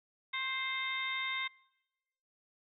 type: harmonic tone with a mistuned harmonic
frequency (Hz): 524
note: C5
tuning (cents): +2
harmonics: 2 / 3 / 4 / 5 / 6 / 7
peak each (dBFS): -41 / -46 / -36 / -49 / -50 / -40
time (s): 0.33-1.48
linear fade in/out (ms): 10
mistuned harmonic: 2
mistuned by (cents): +21
effects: noise-tail reverb RT60 1.0 s tail -25 dB re dry